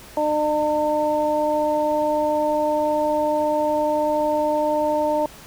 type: harmonic tone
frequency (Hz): 301.8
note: D4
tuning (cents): +47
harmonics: 1 / 2 / 3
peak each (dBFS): -26 / -20 / -23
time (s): 0.17-5.26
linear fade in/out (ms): 2
effects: pink hiss -43 dBFS RMS until 5.46 s